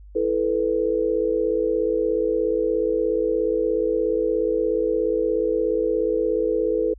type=chord; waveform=sine; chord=E suspended fourth; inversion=none; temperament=equal with one note detuned; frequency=329.6 / 437 / 493.9 Hz; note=E4 / A4 / B4; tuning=0 / -12 / 0 cents; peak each=-26 / -22 / -23 dBFS; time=0.15-6.94 s; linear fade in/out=10 ms; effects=added 50 Hz sine -41 dBFS peak until 6.98 s